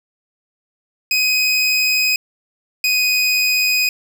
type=tone pair in turn; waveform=25% pulse; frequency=2512 / 2499 Hz; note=D#7 / D#7; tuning=+16 / +7 cents; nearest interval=unison; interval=9 cents; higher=first; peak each=-10 dBFS; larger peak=neither; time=1.11-2.16 / 2.84-3.89 s; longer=neither; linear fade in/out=2 ms; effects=none